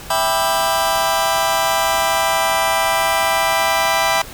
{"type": "chord", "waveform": "sawtooth", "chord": "E minor seventh", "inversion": "none", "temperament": "just", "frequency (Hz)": [659.3, 791.1, 988.9, 1186.7], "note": ["E5", "G5", "B5", "D6"], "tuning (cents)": [0, 16, 2, 18], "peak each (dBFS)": [-16, -16, -16, -20], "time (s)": [0.1, 4.22], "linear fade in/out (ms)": 5, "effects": ["pink hiss -35 dBFS RMS until 4.33 s"]}